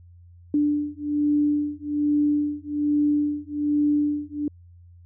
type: beating tone pair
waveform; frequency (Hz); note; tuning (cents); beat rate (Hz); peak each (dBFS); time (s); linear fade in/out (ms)
sine; 293.7 / 294.9; D4 / D4; 0 / +7; 1.2; -23; 0.54-4.48; 2
effects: added 87 Hz sine -46 dBFS peak until 5.05 s